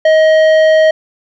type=tone with tanh clipping; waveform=sine; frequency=630 Hz; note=D#5; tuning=21 cents sharp; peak=-7 dBFS; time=0.05-0.91 s; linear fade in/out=5 ms; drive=11 dB; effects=none